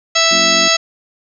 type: harmonic tone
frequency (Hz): 659.3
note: E5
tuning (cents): 0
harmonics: 1 / 2 / 3 / 4 / 5 / 6 / 7 / 8 / 10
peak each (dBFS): -19 / -19 / -19 / -19 / -19 / -19 / -19 / -19 / -19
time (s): 0.15-0.77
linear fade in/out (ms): 10
type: chord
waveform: sine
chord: Gb major seventh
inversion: none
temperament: just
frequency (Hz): 185 / 231.2 / 277.5 / 346.9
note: Gb3 / Bb3 / Db4 / F4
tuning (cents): 0 / -14 / +2 / -12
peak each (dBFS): -27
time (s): 0.31-0.68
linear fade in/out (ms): 5
effects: none